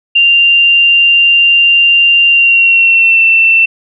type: tone with pitch glide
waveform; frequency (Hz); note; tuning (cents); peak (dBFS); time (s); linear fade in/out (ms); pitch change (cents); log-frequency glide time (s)
sine; 2784 to 2683; F7 to E7; -6 to +30; -4; 0.15-3.66; 10; -64; 2.27-3.23
effects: none